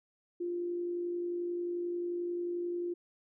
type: tone with amplitude modulation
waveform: sine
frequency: 349.2 Hz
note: F4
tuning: in tune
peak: -31 dBFS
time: 0.4-2.94 s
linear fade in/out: 10 ms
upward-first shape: sine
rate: 51.3 Hz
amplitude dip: 30%
effects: none